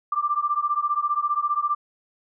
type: beating tone pair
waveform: sine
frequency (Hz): 1174.7 / 1189.7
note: D6 / D6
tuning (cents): 0 / +22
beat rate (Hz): 15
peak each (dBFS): -24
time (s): 0.12-1.75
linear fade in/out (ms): 5
effects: none